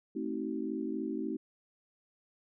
sine chord, A diminished seventh, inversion none, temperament just, 220 / 264 / 316.8 / 380.2 Hz, A3 / C4 / Eb4 / Gb4, 0 / +16 / +31 / +47 cents, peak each -39 / -38 / -37 / -40 dBFS, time 0.15-1.37 s, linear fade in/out 10 ms, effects none

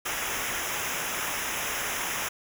pink noise with comb filter, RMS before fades -31 dBFS, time 0.05-2.29 s, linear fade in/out 10 ms, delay 0.23 ms, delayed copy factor -0.85, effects none

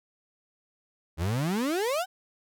35% pulse exponential sweep, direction up, 76.1 to 784 Hz, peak -24 dBFS, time 1.17-2.06 s, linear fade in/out 50 ms, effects none

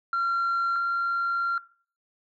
sine tone pair in turn, 1373 / 1379.2 Hz, F6 / F6, -30 / -22 cents, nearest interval unison, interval 8 cents, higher second, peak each -21 dBFS, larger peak neither, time 0.13-0.76 / 0.76-1.58 s, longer second, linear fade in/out 2 ms, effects noise-tail reverb RT60 0.4 s tail -18 dB re dry + tanh soft clip ceiling -21 dBFS

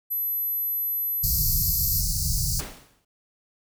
sine tone, 12000 Hz, F#9, 23 cents sharp, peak -24 dBFS, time 0.1-2.01 s, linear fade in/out 20 ms
pink band-stop noise, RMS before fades -25 dBFS, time 1.23-2.61 s, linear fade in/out 10 ms, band 170 to 4400 Hz, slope 96 dB/octave
pink noise with exponential decay, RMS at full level -32 dBFS, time 2.59-3.05 s, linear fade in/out 5 ms, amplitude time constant 100 ms
effects none

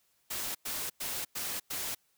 white noise bursts, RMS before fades -36 dBFS, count 5, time 0.3-1.95 s, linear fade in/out 10 ms, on 250 ms, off 100 ms, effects white hiss -72 dBFS RMS until 2.17 s

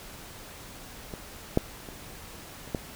clicks, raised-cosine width 2 ms, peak -23 / -7 / -28 / -30 / -14 dBFS, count 5, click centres 1.138 / 1.574 / 1.888 / 2.676 / 2.748 s, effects pink hiss -45 dBFS RMS until 2.95 s

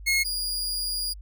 sawtooth tone pair in turn, 2163 / 4856 Hz, C#7 / D#8, -43 / -43 cents, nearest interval octave + major second, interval 1400 cents, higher second, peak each -17 / -24 dBFS, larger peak first, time 0.06-0.24 / 0.24-1.14 s, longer second, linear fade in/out 20 ms, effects added 50 Hz sine -39 dBFS peak until 1.21 s

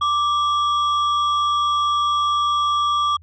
sine tone pair together, 1174.7 / 3323 Hz, D6 / G#7, 0 / 0 cents, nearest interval octave + tritone, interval 1800 cents, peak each -15 / -23 dBFS, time 0.01-3.17 s, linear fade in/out 10 ms, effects tanh soft clip ceiling -14 dBFS + added 83 Hz sine -44 dBFS peak until 3.22 s

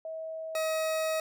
sine / 40% pulse tone pair in turn, 642 / 635 Hz, E5 / D#5, -46 / +35 cents, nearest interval unison, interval 19 cents, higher first, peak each -35 / -27 dBFS, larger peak second, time 0.05-0.55 / 0.55-1.2 s, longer second, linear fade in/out 2 ms, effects none

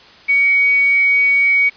sine tone with quantisation, 2249 Hz, C#7, 24 cents sharp, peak -10 dBFS, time 0.28-1.7 s, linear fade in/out 20 ms, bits 5, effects white hiss -43 dBFS RMS until 1.76 s + resampled to 11025 Hz

